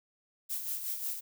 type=noise with tremolo; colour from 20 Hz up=violet; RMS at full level=-34 dBFS; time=0.49-1.21 s; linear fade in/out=20 ms; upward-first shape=sine; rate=5.5 Hz; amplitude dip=55%; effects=none